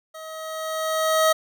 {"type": "tone with level ramp", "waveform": "25% pulse", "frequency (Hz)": 635, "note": "D#5", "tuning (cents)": 35, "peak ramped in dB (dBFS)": [-33, -11], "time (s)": [0.14, 1.33], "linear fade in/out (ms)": 10, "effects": []}